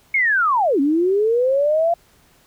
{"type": "linear two-way sweep", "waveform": "sine", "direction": "down then up", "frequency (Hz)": [2217, 267.6, 692], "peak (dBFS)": -14, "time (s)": [0.14, 1.94], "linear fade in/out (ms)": 5, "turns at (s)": 0.8, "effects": ["pink hiss -55 dBFS RMS until 2.46 s"]}